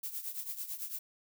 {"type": "noise with tremolo", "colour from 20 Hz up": "violet", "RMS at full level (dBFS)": -37, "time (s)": [0.03, 0.99], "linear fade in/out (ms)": 5, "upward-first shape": "triangle", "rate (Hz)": 9, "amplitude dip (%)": 80, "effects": []}